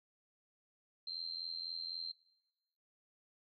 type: tone with amplitude modulation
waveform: sine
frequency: 4147 Hz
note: C8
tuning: 16 cents flat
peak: -36 dBFS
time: 1.07-2.12 s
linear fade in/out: 5 ms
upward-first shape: sine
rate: 83.9 Hz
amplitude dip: 85%
effects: noise-tail reverb RT60 1.0 s tail -21 dB re dry